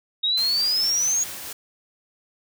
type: exponential sweep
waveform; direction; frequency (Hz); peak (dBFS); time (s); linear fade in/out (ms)
sine; up; 3729 to 6740; -19; 0.23-1.24; 10
type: noise with tremolo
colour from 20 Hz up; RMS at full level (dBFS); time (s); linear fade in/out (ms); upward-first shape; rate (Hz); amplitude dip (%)
white; -34; 0.37-1.53; 5; triangle; 4.6; 25
effects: none